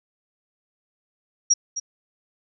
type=tone with echo; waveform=sine; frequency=5670 Hz; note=F8; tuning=25 cents sharp; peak=-13 dBFS; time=1.5-1.54 s; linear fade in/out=10 ms; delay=260 ms; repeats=1; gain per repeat=-12 dB; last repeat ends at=1.8 s; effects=none